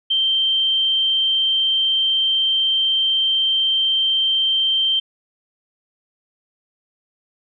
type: tone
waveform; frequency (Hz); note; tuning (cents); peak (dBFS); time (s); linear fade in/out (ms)
sine; 3136; G7; 0; -15; 0.1-5; 10
effects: none